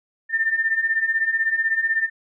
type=beating tone pair; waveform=sine; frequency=1787 / 1803 Hz; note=A6 / A6; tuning=+26 / +42 cents; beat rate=16 Hz; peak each=-24 / -20 dBFS; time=0.29-2.1 s; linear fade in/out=50 ms; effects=none